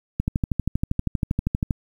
click train, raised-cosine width 5 ms, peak -9 dBFS, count 20, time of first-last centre 0.2-1.708 s, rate 12.6 Hz, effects 8-bit

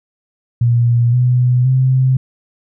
sine tone with pitch steps, 119 / 124.5 / 130.3 Hz, A#2 / B2 / C3, +36 / +14 / -7 cents, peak -9 dBFS, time 0.61-2.17 s, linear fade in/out 5 ms, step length 520 ms, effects none

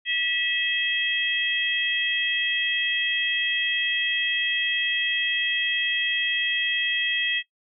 harmonic tone, 649 Hz, E5, 27 cents flat, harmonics 3 / 4 / 5, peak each -27 / -28 / -25 dBFS, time 0.05-7.43 s, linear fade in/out 50 ms, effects noise-tail reverb RT60 0.1 s tail -18 dB re dry

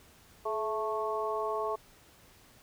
harmonic tone with a mistuned harmonic, 220 Hz, A3, in tune, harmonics 2 / 3 / 4 / 5, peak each -34 / -36 / -38 / -35 dBFS, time 0.45-1.76 s, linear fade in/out 10 ms, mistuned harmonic 2, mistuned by -45 cents, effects pink hiss -59 dBFS RMS until 2.62 s

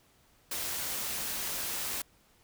white noise, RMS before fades -35 dBFS, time 0.51-2.02 s, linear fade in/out 5 ms, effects pink hiss -65 dBFS RMS until 2.43 s

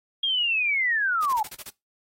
sine linear sweep, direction down, 3276 to 820 Hz, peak -21 dBFS, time 0.23-1.43 s, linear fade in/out 5 ms
white noise bursts, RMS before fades -38 dBFS, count 7, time 1.22-1.696 s, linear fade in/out 5 ms, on 38 ms, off 35 ms
effects noise-tail reverb RT60 0.2 s tail -21 dB re dry + AAC 48 kbps

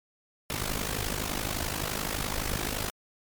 pink noise with amplitude modulation, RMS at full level -28 dBFS, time 0.5-2.9 s, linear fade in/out 0 ms, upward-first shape sine, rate 51.7 Hz, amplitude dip 80%, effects MP3 96 kbps

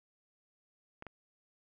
clicks, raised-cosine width 0.5 ms, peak -30 / -30 dBFS, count 2, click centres 1.024 / 1.067 s, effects none

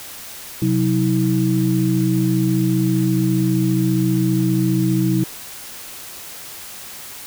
sine tone cluster, 129.1 / 184 / 320.8 Hz, C3 / F#3 / E4, -23 / -9 / -47 cents, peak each -19 dBFS, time 0.62-5.24 s, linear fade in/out 2 ms, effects white hiss -35 dBFS RMS until 7.26 s

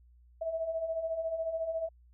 sine beating tone pair, 640 / 654 Hz, D#5 / E5, +49 / -14 cents, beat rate 14 Hz, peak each -39 / -32 dBFS, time 0.41-1.89 s, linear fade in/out 10 ms, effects added 60 Hz sine -57 dBFS peak until 2.13 s

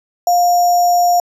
sine tone with sample-and-hold, 706 Hz, F5, 19 cents sharp, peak -9 dBFS, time 0.27-1.2 s, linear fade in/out 2 ms, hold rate 6300 Hz, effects resampled to 32000 Hz

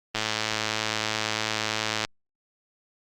click train, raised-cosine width 0.2 ms, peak -8 dBFS, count 208, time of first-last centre 0.15-2.049 s, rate 109 Hz, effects Opus 24 kbps

